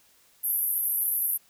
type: band-pass noise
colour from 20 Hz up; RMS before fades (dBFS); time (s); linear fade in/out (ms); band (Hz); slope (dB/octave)
pink; -27; 0.43-1.38; 20; 11000 to 13000; 96
effects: white hiss -61 dBFS RMS until 1.49 s